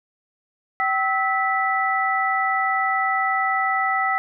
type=tone cluster; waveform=sine; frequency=769 / 1300 / 1972 Hz; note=G5 / E6 / B6; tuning=-33 / -24 / -3 cents; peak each=-23 dBFS; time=0.8-4.18 s; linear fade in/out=0 ms; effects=none